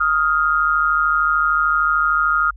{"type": "tone pair together", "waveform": "sine", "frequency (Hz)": [1251.7, 1405], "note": ["D#6", "F6"], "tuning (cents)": [10, 10], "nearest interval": "major second", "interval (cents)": 200, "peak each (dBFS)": -17, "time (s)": [0, 2.51], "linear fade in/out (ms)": 10, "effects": ["added 50 Hz sine -36 dBFS peak until 2.56 s"]}